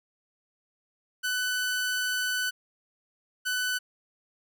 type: tone pair in turn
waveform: sawtooth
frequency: 1498 / 1498 Hz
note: F#6 / F#6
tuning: +21 / +21 cents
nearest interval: unison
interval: 0 cents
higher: neither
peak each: -23 dBFS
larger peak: neither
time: 1.23-2.51 / 3.45-3.79 s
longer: first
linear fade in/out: 20 ms
effects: none